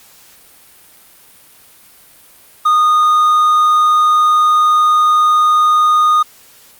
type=tone; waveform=triangle; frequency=1231 Hz; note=D#6; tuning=19 cents flat; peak=-6 dBFS; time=2.65-6.23 s; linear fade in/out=10 ms; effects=white hiss -44 dBFS RMS until 6.79 s + Opus 48 kbps